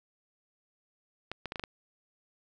clicks, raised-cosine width 0.3 ms, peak -20 dBFS, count 6, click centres 1.316 / 1.457 / 1.521 / 1.558 / 1.596 / 1.638 s, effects none

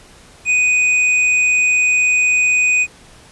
sine tone with tanh clipping, 2489 Hz, D#7, in tune, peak -13 dBFS, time 0.45-2.87 s, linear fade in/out 50 ms, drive 10 dB, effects pink hiss -44 dBFS RMS until 3.31 s + resampled to 24000 Hz

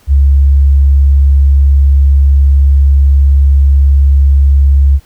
sine tone, 69.3 Hz, C#2, in tune, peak -3 dBFS, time 0.07-5 s, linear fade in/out 50 ms, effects pink hiss -47 dBFS RMS until 5.05 s

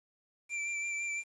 square tone with vibrato, 2349 Hz, D7, in tune, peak -34 dBFS, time 0.49-1.24 s, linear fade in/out 50 ms, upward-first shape sine, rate 5.9 Hz, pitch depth 21 cents each way, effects resampled to 22050 Hz + 10-bit

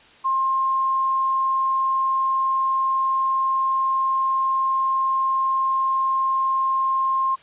sine tone, 1062 Hz, C6, 25 cents sharp, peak -18 dBFS, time 0.24-7.36 s, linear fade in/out 20 ms, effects white hiss -50 dBFS RMS until 7.42 s + resampled to 8000 Hz

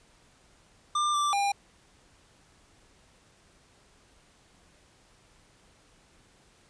square tone with pitch steps, 1194 / 1174 / 803 Hz, D6 / D6 / G5, +28 / -1 / +41 cents, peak -25 dBFS, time 0.95-1.52 s, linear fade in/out 5 ms, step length 190 ms, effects pink hiss -61 dBFS RMS until 6.69 s + resampled to 22050 Hz

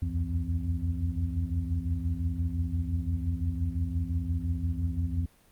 sine tone cluster, 67.5 / 82.2 / 88 / 166.8 / 257.8 Hz, C#2 / E2 / F2 / E3 / C4, -45 / -4 / +14 / +21 / -26 cents, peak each -36 / -31 / -31 / -38 / -38 dBFS, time 0.02-5.26 s, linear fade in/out 5 ms, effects pink hiss -62 dBFS RMS until 5.51 s + Opus 32 kbps

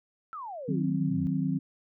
sine exponential sweep, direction down, 1364 to 77.78 Hz, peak -36 dBFS, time 0.33-1.27 s, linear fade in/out 0 ms
sine chord, C diminished, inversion first, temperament equal with one note detuned, 155.56 / 185 / 263.4 Hz, Eb3 / Gb3 / C4, 0 / 0 / +12 cents, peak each -30 dBFS, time 0.68-1.59 s, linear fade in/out 10 ms
effects none

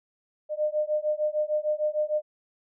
sine beating tone pair, 603 / 609.6 Hz, D5 / D#5, +46 / -36 cents, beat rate 6.6 Hz, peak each -27 dBFS, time 0.49-2.22 s, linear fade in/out 50 ms, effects none

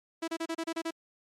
sawtooth tone bursts, 328.6 Hz, E4, 5 cents flat, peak -27 dBFS, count 8, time 0.22-0.909 s, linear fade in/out 10 ms, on 59 ms, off 31 ms, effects low-pass 9000 Hz 12 dB/octave + MP3 96 kbps

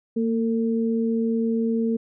sine tone pair together, 228.9 / 451.5 Hz, A#3 / A4, -31 / +45 cents, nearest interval octave, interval 1176 cents, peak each -21 / -26 dBFS, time 0.16-1.97 s, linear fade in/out 10 ms, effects none

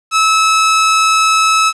sawtooth tone, 1299 Hz, E6, 26 cents flat, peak -5 dBFS, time 0.11-1.73 s, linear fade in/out 50 ms, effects resampled to 22050 Hz + 7-bit

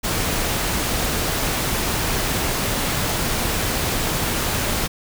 pink noise, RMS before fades -22 dBFS, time 0.03-4.88 s, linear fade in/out 20 ms, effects none

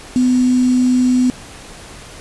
sine tone with quantisation, 251.4 Hz, B3, 31 cents sharp, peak -10 dBFS, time 0.16-1.3 s, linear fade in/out 0 ms, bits 5, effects pink hiss -36 dBFS RMS until 2.2 s + resampled to 24000 Hz

